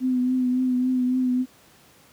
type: tone with vibrato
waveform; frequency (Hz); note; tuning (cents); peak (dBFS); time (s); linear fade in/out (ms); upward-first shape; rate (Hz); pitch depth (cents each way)
sine; 253.4; B3; +45; -19; 0-1.46; 50; triangle; 3.6; 34
effects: pink hiss -54 dBFS RMS until 2.12 s + high-pass 100 Hz 12 dB/octave